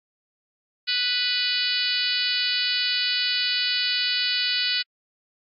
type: harmonic tone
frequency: 493.9 Hz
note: B4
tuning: in tune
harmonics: 3 / 4 / 5 / 6 / 7 / 8 / 9 / 10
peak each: -32 / -33 / -31 / -28 / -33 / -28 / -27 / -32 dBFS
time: 0.87-4.83 s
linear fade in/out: 20 ms
effects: AAC 48 kbps